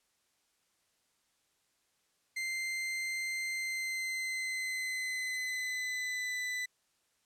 40% pulse tone with pitch glide, 2086 to 1995.3 Hz, C7 to B6, -6 to +17 cents, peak -33 dBFS, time 2.36-6.66 s, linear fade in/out 10 ms, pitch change -77 cents, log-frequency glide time 3.53-6.36 s, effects white hiss -75 dBFS RMS until 7.25 s + low-pass 10000 Hz 12 dB/octave

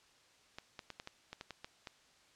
clicks, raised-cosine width 0.2 ms, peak -27 dBFS, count 10, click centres 0.585 / 0.792 / 0.903 / 0.999 / 1.074 / 1.33 / 1.411 / 1.507 / 1.645 / 1.872 s, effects white hiss -66 dBFS RMS until 2.35 s + low-pass 6000 Hz 12 dB/octave

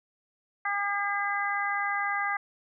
harmonic tone, 403.8 Hz, G#4, 49 cents flat, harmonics 2 / 3 / 4 / 5, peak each -32 / -32 / -32 / -32 dBFS, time 0.65-2.37 s, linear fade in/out 5 ms, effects none

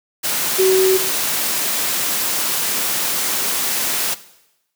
sine tone in noise, 377.7 Hz, F#4, 36 cents sharp, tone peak -11 dBFS, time 0.58-0.98 s, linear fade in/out 20 ms, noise white, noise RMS -20 dBFS, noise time 0.23-4.15 s, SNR +6 dB, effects noise-tail reverb RT60 0.9 s tail -17 dB re dry + high-pass 150 Hz 12 dB/octave

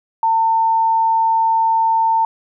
sine tone, 900 Hz, A5, 39 cents sharp, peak -12 dBFS, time 0.23-2.25 s, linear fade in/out 2 ms, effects 9-bit

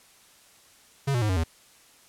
square tone with pitch steps, 138.59 / 121.35 / 106.25 / 93.03 / 81.46 Hz, C#3 / B2 / G#2 / F#2 / E2, 0 / -30 / +40 / +10 / -20 cents, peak -23 dBFS, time 1.07-1.44 s, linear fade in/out 10 ms, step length 74 ms, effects white hiss -56 dBFS RMS until 2.08 s + low-pass 11000 Hz 12 dB/octave

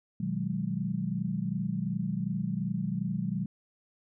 sine chord, G# minor seventh, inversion first, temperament equal with one note detuned, 122.19 / 155.56 / 185 / 207.7 Hz, B2 / D#3 / F#3 / G#3, -18 / 0 / 0 / 0 cents, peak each -37 / -35 / -32 / -35 dBFS, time 0.2-3.46 s, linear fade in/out 5 ms, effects none

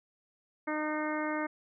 harmonic tone, 305.5 Hz, D#4, 32 cents flat, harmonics 1 / 2 / 3 / 4 / 5 / 6 / 7, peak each -34 / -37 / -39 / -40 / -41 / -42 / -42 dBFS, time 0.67-1.47 s, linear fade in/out 10 ms, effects none

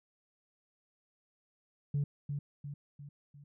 sine tone with echo, 143.3 Hz, D3, 42 cents flat, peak -27 dBFS, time 1.94-2.04 s, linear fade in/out 5 ms, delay 350 ms, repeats 4, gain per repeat -6 dB, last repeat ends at 3.44 s, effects tanh soft clip ceiling -26 dBFS

